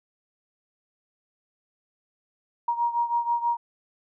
sine beating tone pair, 943 / 949.2 Hz, A#5 / A#5, +20 / +31 cents, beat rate 6.2 Hz, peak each -24 / -28 dBFS, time 2.68-3.57 s, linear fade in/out 5 ms, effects none

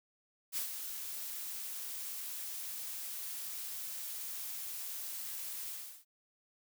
blue noise with ADSR envelope, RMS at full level -35 dBFS, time 0.52-6.05 s, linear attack 45 ms, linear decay 110 ms, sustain -7 dB, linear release 350 ms, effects none

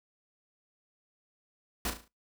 pink noise with echo, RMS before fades -32 dBFS, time 1.85-1.9 s, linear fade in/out 2 ms, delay 36 ms, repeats 5, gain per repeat -7 dB, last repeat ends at 2.08 s, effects noise-tail reverb RT60 0.2 s tail -21 dB re dry

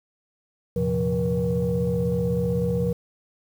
sine tone cluster, 82.7 / 115 / 131 / 175.1 / 477.4 Hz, E2 / A#2 / C3 / F3 / A#4, +6 / -23 / +2 / +5 / +41 cents, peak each -31 / -29 / -29 / -24 / -24 dBFS, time 0.76-2.93 s, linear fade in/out 5 ms, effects tanh soft clip ceiling -14 dBFS + 8-bit

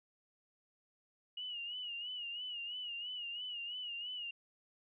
sine tone with vibrato, 2892 Hz, F#7, 40 cents flat, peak -40 dBFS, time 1.37-4.31 s, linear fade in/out 5 ms, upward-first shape sine, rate 3 Hz, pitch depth 71 cents each way, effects none

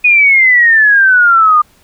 sine exponential sweep, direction down, 2489 to 1200 Hz, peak -4 dBFS, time 0.04-1.62 s, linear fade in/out 10 ms, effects pink hiss -49 dBFS RMS until 1.83 s

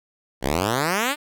5% pulse exponential sweep, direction up, 59.6 to 308.9 Hz, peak -9 dBFS, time 0.41-1.16 s, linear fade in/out 50 ms, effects none

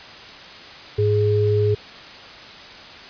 sine tone pair together, 104.6 / 417.9 Hz, G#2 / G#4, +13 / +11 cents, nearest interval 2 octaves, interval 2398 cents, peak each -18 dBFS, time 0.98-1.75 s, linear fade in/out 10 ms, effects white hiss -39 dBFS RMS until 3.09 s + resampled to 11025 Hz

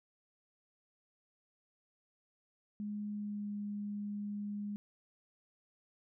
sine tone with pitch glide, 207.9 to 205.6 Hz, G#3 to G#3, +2 to -17 cents, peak -37 dBFS, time 2.8-4.76 s, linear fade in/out 0 ms, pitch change -19 cents, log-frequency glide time 3.11-3.51 s, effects none

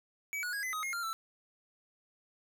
square tone with pitch steps, 2281 / 1459 / 1647 / 2028 / 1259 / 2143 / 1391 / 1329 Hz, C#7 / F#6 / G#6 / B6 / D#6 / C7 / F6 / E6, +49 / -25 / -15 / +45 / +20 / +41 / -7 / +14 cents, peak -35 dBFS, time 0.33-1.13 s, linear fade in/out 0 ms, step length 100 ms, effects none

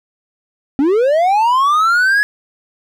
triangle linear sweep, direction up, 260 to 1700 Hz, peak -8 dBFS, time 0.79-2.23 s, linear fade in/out 0 ms, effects none

